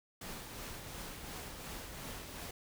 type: noise with tremolo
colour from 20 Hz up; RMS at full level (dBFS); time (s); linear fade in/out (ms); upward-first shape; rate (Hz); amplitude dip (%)
pink; -44; 0.21-2.51; 5; triangle; 2.8; 40
effects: none